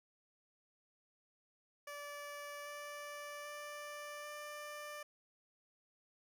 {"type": "tone with pitch steps", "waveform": "15% pulse", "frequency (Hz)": [580, 584.4, 588.8, 593.2], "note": ["D5", "D5", "D5", "D5"], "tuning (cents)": [-22, -9, 4, 17], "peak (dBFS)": -39, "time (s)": [1.87, 5.03], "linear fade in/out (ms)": 5, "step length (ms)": 790, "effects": []}